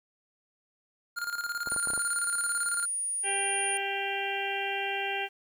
square tone with tremolo, 1409 Hz, F6, 15 cents sharp, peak -30 dBFS, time 1.16-2.86 s, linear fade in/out 20 ms, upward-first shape square, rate 18 Hz, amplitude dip 65%
clicks, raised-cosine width 1 ms, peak -25 dBFS, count 7, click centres 1.673 / 1.721 / 1.763 / 1.873 / 1.903 / 1.935 / 1.977 s
sine tone, 9540 Hz, D9, 26 cents sharp, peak -29 dBFS, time 1.7-3.77 s, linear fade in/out 0 ms
harmonic tone, 394.9 Hz, G4, 13 cents sharp, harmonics 1 / 2 / 4 / 5 / 6 / 7 / 8, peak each -37 / -34 / -37 / -40 / -38 / -36 / -40 dBFS, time 3.23-5.29 s, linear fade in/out 50 ms
effects 10-bit

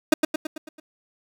30% pulse tone with echo, 311.1 Hz, D#4, in tune, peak -9 dBFS, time 0.12-0.14 s, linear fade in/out 5 ms, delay 110 ms, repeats 6, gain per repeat -5 dB, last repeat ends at 0.8 s, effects none

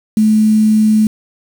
sine tone with quantisation, 215.9 Hz, A3, 33 cents flat, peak -7 dBFS, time 0.17-1.07 s, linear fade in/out 2 ms, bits 5, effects none

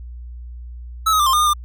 square tone with pitch steps, 1305 / 1264 / 1185 / 1056 / 1213 / 1220 / 1197 Hz, E6 / D#6 / D6 / C6 / D#6 / D#6 / D6, -18 / +27 / +15 / +16 / -44 / -34 / +33 cents, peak -14 dBFS, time 1.06-1.536 s, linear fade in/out 10 ms, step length 68 ms, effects added 60 Hz sine -31 dBFS peak until 1.64 s

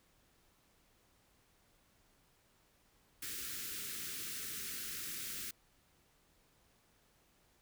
white band-stop noise, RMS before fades -43 dBFS, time 3.22-5.51 s, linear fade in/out 5 ms, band 450 to 1300 Hz, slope 48 dB/octave, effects pink hiss -71 dBFS RMS until 7.61 s

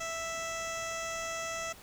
15% pulse tone with low-pass filter, 659.3 Hz, E5, in tune, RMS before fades -37 dBFS, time 0-1.73 s, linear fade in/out 10 ms, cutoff 6700 Hz, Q 2.3, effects pink hiss -52 dBFS RMS until 1.82 s

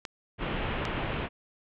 clicks, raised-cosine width 0.2 ms, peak -18 dBFS, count 2, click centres 0.052 / 0.853 s
pink low-pass noise, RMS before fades -32 dBFS, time 0.38-1.29 s, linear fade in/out 50 ms, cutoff 3200 Hz, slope 48 dB/octave
effects none

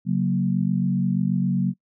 sine chord, F# major, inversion second, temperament equal, 138.59 / 185 / 233.1 Hz, C#3 / F#3 / A#3, 0 / 0 / 0 cents, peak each -25 / -21 / -26 dBFS, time 0.05-1.74 s, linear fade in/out 50 ms, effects noise-tail reverb RT60 0.1 s tail -25 dB re dry

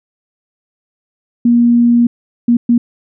sine tone bursts at uneven times, 237.7 Hz, A#3, 34 cents sharp, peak -6 dBFS, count 3, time 1.45-2.07 / 2.48-2.57 / 2.69-2.78 s, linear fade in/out 5 ms, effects none

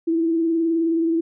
sine tone with vibrato, 329.6 Hz, E4, in tune, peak -17 dBFS, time 0.07-1.21 s, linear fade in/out 10 ms, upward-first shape triangle, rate 19 Hz, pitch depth 41 cents each way, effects none

